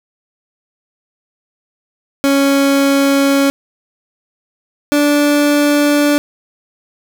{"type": "tone pair in turn", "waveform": "30% pulse", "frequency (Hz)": [277.2, 291.5], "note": ["C#4", "D4"], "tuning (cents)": [0, -13], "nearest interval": "minor second", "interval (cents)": 87, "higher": "second", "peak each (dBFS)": -7, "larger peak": "neither", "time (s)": [[2.24, 3.5], [4.92, 6.18]], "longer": "neither", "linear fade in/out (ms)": 0, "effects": []}